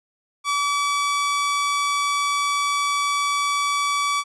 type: tone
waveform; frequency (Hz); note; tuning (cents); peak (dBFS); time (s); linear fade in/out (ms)
sawtooth; 1147; D6; -41; -16; 0.44-4.24; 50
effects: resampled to 22050 Hz